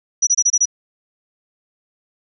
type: tone bursts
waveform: sine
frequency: 5860 Hz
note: F#8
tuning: 18 cents flat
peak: -11 dBFS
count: 6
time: 0.22-0.656 s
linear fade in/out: 10 ms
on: 51 ms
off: 26 ms
effects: none